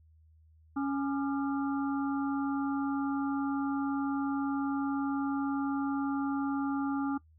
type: harmonic tone with a mistuned harmonic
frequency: 277.2 Hz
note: C#4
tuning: in tune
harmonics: 1 / 3 / 4 / 5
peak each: -29 / -39 / -41 / -43 dBFS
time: 0.76-7.18 s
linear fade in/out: 10 ms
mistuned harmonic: 4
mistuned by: +130 cents
effects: noise-tail reverb RT60 0.1 s tail -20 dB re dry + added 79 Hz sine -58 dBFS peak until 7.38 s